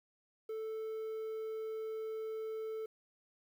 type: tone with quantisation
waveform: triangle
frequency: 440 Hz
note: A4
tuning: in tune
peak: -36 dBFS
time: 0.49-2.86 s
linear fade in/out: 5 ms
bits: 11
effects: none